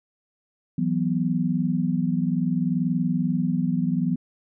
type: chord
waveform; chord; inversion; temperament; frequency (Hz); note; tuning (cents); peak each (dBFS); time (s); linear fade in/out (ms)
sine; E suspended second; none; just; 164.81 / 185.42 / 247.2; E3 / F#3 / B3; 0 / +4 / +2; -25; 0.78-4.16; 5
effects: none